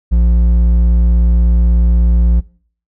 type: tone with hard clipping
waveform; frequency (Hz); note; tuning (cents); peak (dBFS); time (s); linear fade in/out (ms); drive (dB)
sine; 58.2; A#1; -2; -9; 0.11-2.41; 20; 6
effects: noise-tail reverb RT60 0.5 s tail -22 dB re dry